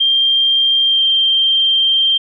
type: tone with pitch glide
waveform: sine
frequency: 3183 to 3161 Hz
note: G7 to G7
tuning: +26 to +14 cents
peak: -10 dBFS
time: 0-2.18 s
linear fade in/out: 10 ms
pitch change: -12 cents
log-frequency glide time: 0.86-1.02 s
effects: none